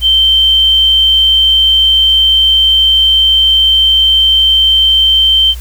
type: tone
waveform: sine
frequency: 3117 Hz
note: G7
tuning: 11 cents flat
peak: -5 dBFS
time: 0.01-5.55 s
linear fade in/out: 50 ms
effects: added 60 Hz sine -21 dBFS peak until 5.6 s + white hiss -36 dBFS RMS until 5.6 s